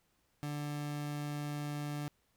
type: tone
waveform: 30% pulse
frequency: 146.83 Hz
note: D3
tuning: in tune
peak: -34 dBFS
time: 0.43-2.08 s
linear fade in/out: 0 ms
effects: pink hiss -75 dBFS RMS until 2.36 s